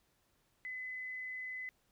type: tone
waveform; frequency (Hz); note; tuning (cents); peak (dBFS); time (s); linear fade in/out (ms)
sine; 2019; B6; +38; -40; 0.65-1.69; 0
effects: pink hiss -75 dBFS RMS until 1.91 s